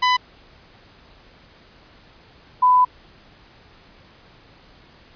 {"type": "tone pair in turn", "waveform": ["sawtooth", "sine"], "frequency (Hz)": [1000, 1000], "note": ["B5", "B5"], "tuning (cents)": [21, 21], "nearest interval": "unison", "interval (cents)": 0, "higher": "neither", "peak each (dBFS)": -11, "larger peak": "neither", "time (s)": [[0.02, 0.17], [2.62, 2.85]], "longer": "second", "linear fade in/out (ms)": 10, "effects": ["pink hiss -50 dBFS RMS until 5.15 s", "resampled to 11025 Hz"]}